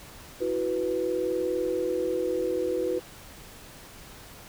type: chord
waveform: sine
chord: E suspended second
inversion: none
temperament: equal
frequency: 329.6 / 370 / 493.9 Hz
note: E4 / F#4 / B4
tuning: 0 / 0 / 0 cents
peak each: -32 / -29 / -28 dBFS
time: 0.4-3 s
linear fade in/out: 20 ms
effects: pink hiss -47 dBFS RMS until 4.48 s